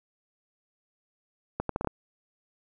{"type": "accelerating click train", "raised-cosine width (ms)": 1, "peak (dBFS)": -14, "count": 6, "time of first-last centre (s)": [1.6, 1.873], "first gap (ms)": 93, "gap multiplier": 0.73, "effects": []}